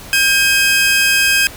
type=tone pair together; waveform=sawtooth; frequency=1600 / 2540 Hz; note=G6 / D#7; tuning=+35 / +35 cents; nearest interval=minor sixth; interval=800 cents; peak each=-10 dBFS; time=0.13-1.47 s; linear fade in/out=0 ms; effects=pink hiss -34 dBFS RMS until 1.56 s